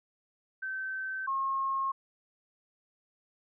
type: tone pair in turn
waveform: sine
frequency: 1542 / 1079.5 Hz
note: G6 / C#6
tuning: -29 / -46 cents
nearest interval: tritone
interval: 617 cents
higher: first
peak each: -33 / -28 dBFS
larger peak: second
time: 0.62-1.27 / 1.27-1.92 s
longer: neither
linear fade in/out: 10 ms
effects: none